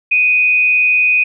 sine tone with frequency modulation, 2489 Hz, D#7, in tune, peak -9 dBFS, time 0.11-1.24 s, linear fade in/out 10 ms, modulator 140 Hz, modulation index 0.34, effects none

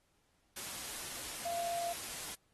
sine tone in noise, 688 Hz, F5, 26 cents flat, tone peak -36 dBFS, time 1.45-1.93 s, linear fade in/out 10 ms, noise white, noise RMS -43 dBFS, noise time 0.56-2.35 s, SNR +4 dB, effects pink hiss -75 dBFS RMS until 2.53 s + AAC 32 kbps

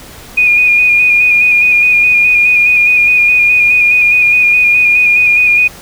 sine tone with vibrato, 2452 Hz, D#7, 26 cents flat, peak -5 dBFS, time 0.37-5.68 s, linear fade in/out 10 ms, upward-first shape square, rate 4.8 Hz, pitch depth 21 cents each way, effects pink hiss -33 dBFS RMS until 5.81 s

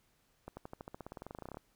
accelerating click train, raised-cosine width 1 ms, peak -30 dBFS, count 22, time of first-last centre 0.48-1.571 s, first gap 90 ms, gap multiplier 0.94, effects pink hiss -73 dBFS RMS until 1.75 s

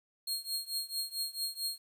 sawtooth tone with tremolo, 4251 Hz, C8, 27 cents sharp, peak -28 dBFS, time 0.27-1.78 s, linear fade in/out 5 ms, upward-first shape triangle, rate 4.5 Hz, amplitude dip 95%, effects 11-bit

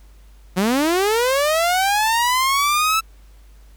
sawtooth linear sweep, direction up, 174.61 to 1324 Hz, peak -12 dBFS, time 0.56-3.01 s, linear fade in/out 20 ms, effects added 50 Hz sine -43 dBFS peak until 3.76 s + pink hiss -57 dBFS RMS until 3.76 s

